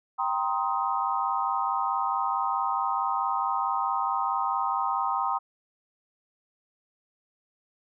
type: chord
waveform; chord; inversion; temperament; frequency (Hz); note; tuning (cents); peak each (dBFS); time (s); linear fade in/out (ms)
sine; C minor seventh; second; just; 784.9 / 941.9 / 1046.5 / 1255.8; G5 / Bb5 / C6 / Eb6; +2 / +18 / 0 / +16; -30; 0.18-5.39; 20
effects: none